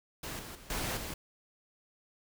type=noise with level steps; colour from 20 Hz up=pink; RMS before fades=-40 / -45 / -53 / -35 / -40 dBFS; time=0.23-1.14 s; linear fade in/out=5 ms; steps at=0.39 / 0.55 / 0.7 / 0.97 s; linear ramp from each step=2 ms; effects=none